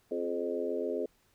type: harmonic tone with a mistuned harmonic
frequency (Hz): 87.3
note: F2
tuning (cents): 0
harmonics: 3 / 4 / 5 / 6 / 7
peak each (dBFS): -39 / -37 / -34 / -38 / -39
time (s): 0.11-1.06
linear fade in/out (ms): 5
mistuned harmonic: 5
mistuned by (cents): -41
effects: pink hiss -69 dBFS RMS until 1.34 s